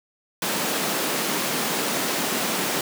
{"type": "high-pass noise", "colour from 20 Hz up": "pink", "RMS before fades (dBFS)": -25, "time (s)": [0.42, 2.81], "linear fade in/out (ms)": 2, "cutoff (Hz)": 190, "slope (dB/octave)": 24, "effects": []}